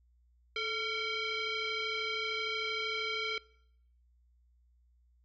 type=tone with frequency modulation; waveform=sine; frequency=436.5 Hz; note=A4; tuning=14 cents flat; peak=-32 dBFS; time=0.56-3.38 s; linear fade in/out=2 ms; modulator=906 Hz; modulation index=3.8; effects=noise-tail reverb RT60 0.7 s tail -22 dB re dry + added 60 Hz sine -64 dBFS peak until 5.24 s